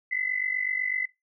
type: tone pair together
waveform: sine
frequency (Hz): 2000 / 2048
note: B6 / C7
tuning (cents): +21 / -38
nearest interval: unison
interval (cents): 41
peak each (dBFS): -28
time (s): 0.11-1.06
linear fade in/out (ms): 10
effects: noise-tail reverb RT60 0.2 s tail -22 dB re dry